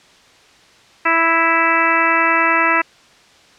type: harmonic tone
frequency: 330 Hz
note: E4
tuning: 2 cents sharp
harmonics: 1 / 2 / 3 / 4 / 5 / 6 / 7 / 8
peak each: -24 / -24 / -19 / -18 / -21 / -18 / -24 / -21 dBFS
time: 1.05-2.82 s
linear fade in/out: 10 ms
effects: white hiss -48 dBFS RMS until 3.58 s + low-pass 5000 Hz 12 dB/octave